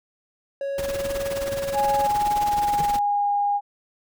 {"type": "tone", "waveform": "triangle", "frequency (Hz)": 554.4, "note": "C#5", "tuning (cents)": 0, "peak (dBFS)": -23, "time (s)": [0.61, 2.07], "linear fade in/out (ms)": 2}
{"type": "noise with tremolo", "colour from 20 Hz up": "pink", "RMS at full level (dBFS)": -31, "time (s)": [0.78, 2.99], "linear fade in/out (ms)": 2, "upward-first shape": "sine", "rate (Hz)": 19, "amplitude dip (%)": 75}
{"type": "tone with pitch glide", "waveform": "sine", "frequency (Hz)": [830, 814.3], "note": ["G#5", "G#5"], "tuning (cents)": [-1, -34], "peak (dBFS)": -19, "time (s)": [1.73, 3.61], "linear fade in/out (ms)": 50, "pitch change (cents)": -33, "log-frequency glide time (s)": [2.41, 3.3]}
{"type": "tone with exponential decay", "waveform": "square", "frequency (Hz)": 157.5, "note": "D#3", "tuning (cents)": 21, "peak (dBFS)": -25, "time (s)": [2.8, 2.88], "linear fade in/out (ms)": 2, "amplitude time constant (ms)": 17}
{"effects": []}